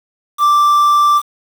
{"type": "tone with quantisation", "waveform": "triangle", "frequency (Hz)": 1174.7, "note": "D6", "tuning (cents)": 0, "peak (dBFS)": -6, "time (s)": [0.38, 1.22], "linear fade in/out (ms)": 50, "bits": 5, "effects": []}